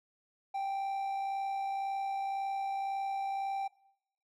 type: tone with amplitude modulation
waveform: triangle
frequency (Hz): 784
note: G5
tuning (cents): 0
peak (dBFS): -29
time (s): 0.54-3.68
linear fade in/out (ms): 10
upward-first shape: sine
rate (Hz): 61.9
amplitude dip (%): 30
effects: noise-tail reverb RT60 0.8 s tail -22 dB re dry